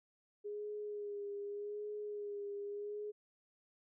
sine tone with vibrato, 412 Hz, G#4, 14 cents flat, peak -40 dBFS, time 0.44-3.12 s, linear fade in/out 20 ms, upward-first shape sine, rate 0.84 Hz, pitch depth 30 cents each way, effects none

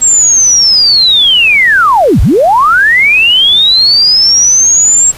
sine linear two-way sweep, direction down then up, 7610 to 32.28 to 7610 Hz, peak -3 dBFS, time 0.01-5.12 s, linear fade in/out 20 ms, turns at 2.21 s, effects pink hiss -30 dBFS RMS until 5.17 s + resampled to 32000 Hz

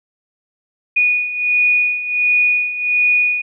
sine beating tone pair, 2462 / 2463.4 Hz, D#7 / D#7, -19 / -18 cents, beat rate 1.4 Hz, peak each -19 / -14 dBFS, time 0.96-3.42 s, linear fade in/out 10 ms, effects none

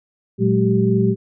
sine tone cluster, 117 / 186.5 / 210.5 / 387.6 Hz, A#2 / F#3 / G#3 / G4, +7 / +14 / +24 / -20 cents, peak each -19 dBFS, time 0.38-1.16 s, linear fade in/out 50 ms, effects none

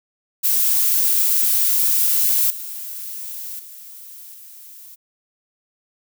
violet noise with level steps, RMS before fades -17 / -31 / -39 / -41 dBFS, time 0.43-4.96 s, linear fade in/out 20 ms, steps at 2.5 / 3.59 / 4.34 s, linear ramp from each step 5 ms, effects none

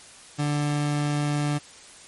30% pulse tone, 146.83 Hz, D3, in tune, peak -20 dBFS, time 0.38-1.59 s, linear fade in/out 20 ms, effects white hiss -47 dBFS RMS until 2.07 s + MP3 48 kbps

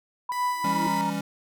sine tone with pitch glide, 988 to 936.3 Hz, B5 to A#5, 0 to +7 cents, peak -25 dBFS, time 0.29-1.1 s, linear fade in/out 5 ms, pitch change -93 cents, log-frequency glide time 0.69-0.91 s
30% pulse tone, 992 Hz, B5, 7 cents sharp, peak -28 dBFS, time 0.32-1.01 s, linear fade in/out 0 ms
sine tone with exponential growth, 326.1 Hz, E4, 19 cents flat, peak -26 dBFS, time 0.5-0.87 s, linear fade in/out 1 ms, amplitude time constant 79 ms
square chord, C# diminished, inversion first, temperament just, 166.31 / 199.57 / 277.2 Hz, E3 / G3 / C#4, +16 / +31 / 0 cents, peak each -34 / -31 / -33 dBFS, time 0.64-1.21 s, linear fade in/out 5 ms
effects none

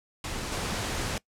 pink noise with level steps, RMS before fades -34 / -31 dBFS, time 0.24-1.18 s, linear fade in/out 2 ms, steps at 0.52 s, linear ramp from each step 2 ms, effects noise-tail reverb RT60 0.1 s tail -22 dB re dry + low-pass 9000 Hz 12 dB/octave

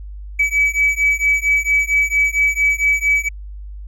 triangle beating tone pair, 2285 / 2289.4 Hz, D7 / D7, -48 / -45 cents, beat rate 4.4 Hz, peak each -14 dBFS, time 0.39-3.29 s, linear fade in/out 10 ms, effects tanh soft clip ceiling -7 dBFS + added 50 Hz sine -29 dBFS peak until 3.87 s

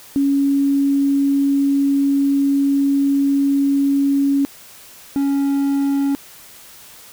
sine / triangle tone pair in turn, 278.5 / 278.5 Hz, C#4 / C#4, +8 / +8 cents, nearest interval unison, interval 0 cents, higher neither, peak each -13 dBFS, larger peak neither, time 0.16-4.45 / 5.16-6.15 s, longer first, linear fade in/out 0 ms, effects white hiss -42 dBFS RMS until 7.12 s

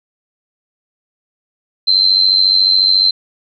sine tone with amplitude modulation, 4106 Hz, C8, 33 cents flat, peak -5 dBFS, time 1.87-3.11 s, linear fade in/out 10 ms, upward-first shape sine, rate 94.1 Hz, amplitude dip 75%, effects none

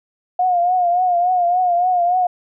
sine tone with vibrato, 715 Hz, F5, 41 cents sharp, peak -13 dBFS, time 0.39-2.27 s, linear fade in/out 5 ms, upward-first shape triangle, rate 3.5 Hz, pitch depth 71 cents each way, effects none

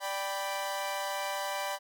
sawtooth chord, G major, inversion second, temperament equal, 587.3 / 784 / 987.8 Hz, D5 / G5 / B5, 0 / 0 / 0 cents, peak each -33 dBFS, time 0-1.79 s, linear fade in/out 50 ms, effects none

